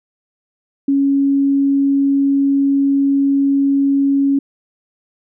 sine tone, 277.2 Hz, C#4, in tune, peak -11 dBFS, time 0.88-4.39 s, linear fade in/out 5 ms, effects none

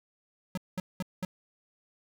square tone bursts, 184.3 Hz, F#3, 7 cents flat, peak -31 dBFS, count 4, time 0.55-1.25 s, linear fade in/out 2 ms, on 25 ms, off 200 ms, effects none

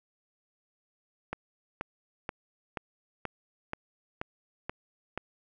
click train, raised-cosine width 0.5 ms, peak -18 dBFS, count 9, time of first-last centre 1.33-5.176 s, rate 2.08 Hz, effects none

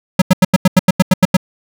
square tone bursts, 185 Hz, F#3, in tune, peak -5 dBFS, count 11, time 0.19-1.368 s, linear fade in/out 5 ms, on 28 ms, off 87 ms, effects none

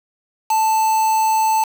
triangle tone with quantisation, 880 Hz, A5, in tune, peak -12 dBFS, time 0.5-1.64 s, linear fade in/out 5 ms, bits 4, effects none

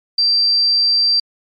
sine tone, 4699 Hz, D8, in tune, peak -11 dBFS, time 0.18-1.2 s, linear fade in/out 5 ms, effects MP3 64 kbps

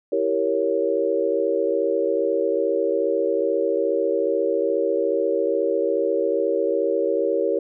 sine chord, E diminished seventh, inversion none, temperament equal, 329.6 / 392 / 466.2 / 554.4 Hz, E4 / G4 / Bb4 / Db5, 0 / 0 / 0 / 0 cents, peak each -27 / -24 / -23 / -24 dBFS, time 0.12-7.59 s, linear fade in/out 5 ms, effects none

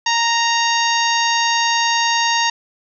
harmonic tone, 930 Hz, A#5, 4 cents flat, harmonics 1 / 2 / 3 / 4 / 5 / 6 / 7, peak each -18 / -21 / -23 / -24 / -25 / -26 / -26 dBFS, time 0.06-2.5 s, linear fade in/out 5 ms, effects none

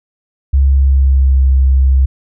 sine tone with pitch glide, 68.2 to 66.3 Hz, C#2 to C2, -28 to +23 cents, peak -6 dBFS, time 0.53-2.06 s, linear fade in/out 10 ms, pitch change -49 cents, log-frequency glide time 0.68-1.43 s, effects none

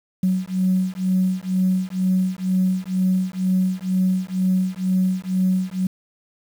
sine beating tone pair, 185 / 187.1 Hz, F#3 / F#3, 0 / +20 cents, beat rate 2.1 Hz, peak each -20 dBFS, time 0.23-5.87 s, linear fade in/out 5 ms, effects tanh soft clip ceiling -10 dBFS + 7-bit

